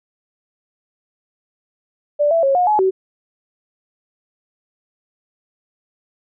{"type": "tone with pitch steps", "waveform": "sine", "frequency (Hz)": [587, 664, 546, 719, 848, 379], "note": ["D5", "E5", "C#5", "F#5", "G#5", "F#4"], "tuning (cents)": [-1, 12, -26, -50, 36, 42], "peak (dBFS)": -12, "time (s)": [2.19, 2.91], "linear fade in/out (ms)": 20, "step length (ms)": 120, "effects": []}